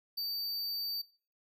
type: tone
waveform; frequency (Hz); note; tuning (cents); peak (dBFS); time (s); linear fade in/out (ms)
square; 4614; D8; -31; -34; 0.17-1.02; 10
effects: noise-tail reverb RT60 0.4 s tail -20 dB re dry